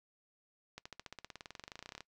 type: accelerating click train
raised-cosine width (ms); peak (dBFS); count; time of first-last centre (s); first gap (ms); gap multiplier
0.2; -28; 27; 0.78-2.006; 75; 0.96
effects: noise-tail reverb RT60 0.1 s tail -21 dB re dry